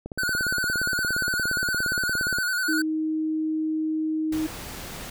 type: click train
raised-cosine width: 2 ms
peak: -20 dBFS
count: 41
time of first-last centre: 0.06-2.386 s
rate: 17.2 Hz
type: tone with vibrato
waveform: square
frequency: 1480 Hz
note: F#6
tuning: in tune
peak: -24 dBFS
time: 0.18-2.82 s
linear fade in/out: 5 ms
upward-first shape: square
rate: 10 Hz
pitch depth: 48 cents each way
type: tone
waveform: sine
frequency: 313.6 Hz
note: D#4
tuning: 14 cents sharp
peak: -23 dBFS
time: 2.68-4.47 s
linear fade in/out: 10 ms
type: noise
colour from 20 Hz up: pink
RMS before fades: -37 dBFS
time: 4.32-5.1 s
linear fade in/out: 5 ms
effects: none